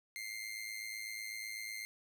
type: tone with amplitude modulation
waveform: sawtooth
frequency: 2102 Hz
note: C7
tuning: 7 cents sharp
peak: -35 dBFS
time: 0.16-1.85 s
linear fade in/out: 0 ms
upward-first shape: sine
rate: 108 Hz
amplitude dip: 65%
effects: none